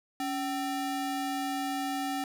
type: ring-modulated tone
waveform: square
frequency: 523.3 Hz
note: C5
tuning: in tune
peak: -28 dBFS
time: 0.2-2.24 s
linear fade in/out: 2 ms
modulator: 244 Hz
effects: none